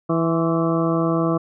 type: harmonic tone with a mistuned harmonic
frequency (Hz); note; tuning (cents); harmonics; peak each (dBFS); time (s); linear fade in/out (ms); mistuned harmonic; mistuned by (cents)
164.81; E3; 0; 1 / 2 / 3 / 4 / 5 / 6 / 7 / 8; -22 / -21 / -26 / -26 / -37 / -33 / -27 / -34; 0.09-1.38; 10; 6; +100
effects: none